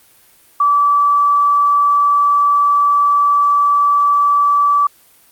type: tone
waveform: sine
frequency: 1155 Hz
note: D6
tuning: 29 cents flat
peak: -9 dBFS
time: 0.6-4.87 s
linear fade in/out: 5 ms
effects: white hiss -49 dBFS RMS until 5.31 s + Opus 32 kbps